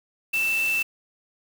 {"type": "tone in noise", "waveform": "sine", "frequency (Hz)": 2659, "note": "E7", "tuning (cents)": 14, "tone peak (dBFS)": -21, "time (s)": [0.33, 0.83], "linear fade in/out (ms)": 10, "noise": "white", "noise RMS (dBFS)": -35, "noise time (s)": [0.33, 0.83], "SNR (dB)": 11, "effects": []}